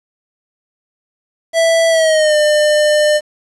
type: tone with pitch glide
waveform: square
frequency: 659.3 to 601.1 Hz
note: E5 to D5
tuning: 0 to +40 cents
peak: -10 dBFS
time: 1.53-3.21 s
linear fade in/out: 50 ms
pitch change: -160 cents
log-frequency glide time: 1.89-2.36 s
effects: resampled to 24000 Hz + 7-bit